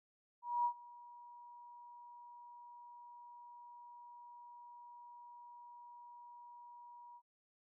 sine tone with ADSR envelope, 960 Hz, B5, 49 cents flat, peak -30 dBFS, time 0.42-7.22 s, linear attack 230 ms, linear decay 80 ms, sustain -23 dB, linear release 60 ms, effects none

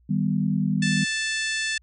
sine chord, Eb augmented, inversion none, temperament equal, 155.56 / 196 / 246.9 Hz, Eb3 / G3 / B3, 0 / 0 / 0 cents, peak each -25 / -23 / -28 dBFS, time 0.09-1.05 s, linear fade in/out 10 ms
harmonic tone, 880 Hz, A5, in tune, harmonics 2 / 3 / 4 / 5 / 6 / 7 / 8 / 9 / 10, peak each -27 / -31 / -33 / -35 / -37 / -38 / -39 / -40 / -41 dBFS, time 0.82-1.78 s, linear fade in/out 5 ms
effects added 60 Hz sine -56 dBFS peak until 1.82 s

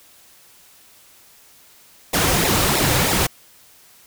pink noise with flanger, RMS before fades -18 dBFS, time 2.13-3.27 s, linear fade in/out 10 ms, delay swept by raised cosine 0.63 to 4.83 ms, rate 3.1 Hz, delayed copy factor -0.8, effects white hiss -50 dBFS RMS until 4.06 s

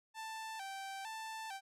sawtooth tone with vibrato, 830 Hz, G#5, 1 cent flat, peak -39 dBFS, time 0.14-1.61 s, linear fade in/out 50 ms, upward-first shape square, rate 1.1 Hz, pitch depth 110 cents each way, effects low-pass 11000 Hz 12 dB/octave

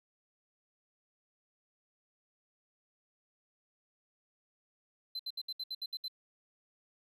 triangle tone bursts, 4069 Hz, C8, 49 cents flat, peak -35 dBFS, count 9, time 5.15-6.082 s, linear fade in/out 5 ms, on 44 ms, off 67 ms, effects none

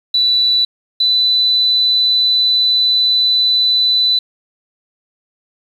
sine tone pair in turn, 3963 / 3993 Hz, B7 / B7, +5 / +18 cents, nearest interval unison, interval 13 cents, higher second, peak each -10 dBFS, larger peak neither, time 0.14-0.65 / 1-4.19 s, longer second, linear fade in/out 5 ms, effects 7-bit

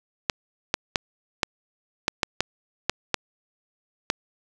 clicks, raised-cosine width 0.2 ms, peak -3 dBFS, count 10, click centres 0.298 / 0.741 / 0.958 / 1.432 / 2.081 / 2.232 / 2.406 / 2.896 / 3.143 / 4.101 s, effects none

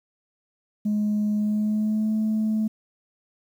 sine tone with pitch glide, 210 to 217.2 Hz, G#3 to A3, +19 to -22 cents, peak -19 dBFS, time 0.85-2.68 s, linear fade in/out 10 ms, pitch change +59 cents, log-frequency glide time 1.39-2.14 s, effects tanh soft clip ceiling -18 dBFS + 9-bit

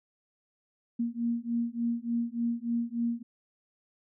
sine beating tone pair, 233.1 / 236.5 Hz, A#3 / A#3, 0 / +25 cents, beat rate 3.4 Hz, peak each -31 dBFS, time 0.99-3.23 s, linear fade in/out 10 ms, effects none

